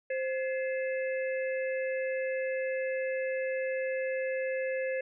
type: harmonic tone with a mistuned harmonic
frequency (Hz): 523.3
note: C5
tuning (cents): 0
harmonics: 1 / 3 / 4 / 5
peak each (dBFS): -30 / -40 / -42 / -44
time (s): 0.1-5.01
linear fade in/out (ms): 5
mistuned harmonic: 3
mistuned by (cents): +140
effects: none